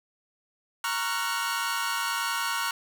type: chord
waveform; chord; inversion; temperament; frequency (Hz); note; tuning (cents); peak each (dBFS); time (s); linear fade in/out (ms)
sawtooth; Gb major seventh; first; equal with one note detuned; 932.3 / 1108.7 / 1378.5 / 1480; Bb5 / Db6 / F6 / Gb6; 0 / 0 / -23 / 0; -29; 0.84-2.71; 2
effects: none